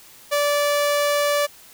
sawtooth tone, 581 Hz, D5, 19 cents flat, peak -14 dBFS, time 0.31-1.47 s, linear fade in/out 20 ms, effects white hiss -47 dBFS RMS until 1.73 s

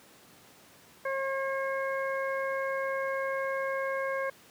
harmonic tone, 540 Hz, C#5, 45 cents flat, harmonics 1 / 2 / 3 / 4, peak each -31 / -36 / -36 / -41 dBFS, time 1.05-4.3 s, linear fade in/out 5 ms, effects pink hiss -56 dBFS RMS until 4.5 s + high-pass 150 Hz 12 dB/octave

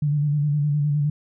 sine tone with vibrato, 146.83 Hz, D3, in tune, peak -18 dBFS, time 0.02-1.1 s, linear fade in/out 5 ms, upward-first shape square, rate 9.7 Hz, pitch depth 35 cents each way, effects none

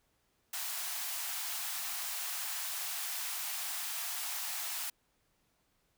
white high-pass noise, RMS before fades -38 dBFS, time 0.53-4.9 s, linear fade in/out 5 ms, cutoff 660 Hz, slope 96 dB/octave, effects pink hiss -75 dBFS RMS until 5.97 s

